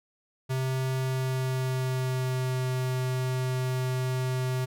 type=tone with pitch glide; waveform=square; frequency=130.81 to 128.49 Hz; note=C3 to C3; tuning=0 to -31 cents; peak=-27 dBFS; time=0.49-4.66 s; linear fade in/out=20 ms; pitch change=-31 cents; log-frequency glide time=0.95-2.54 s; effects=none